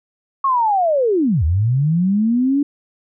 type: linear two-way sweep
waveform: sine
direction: down then up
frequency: 1108.7 to 73.42 to 291.1 Hz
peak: -13 dBFS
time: 0.44-2.63 s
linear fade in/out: 5 ms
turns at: 1.44 s
effects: none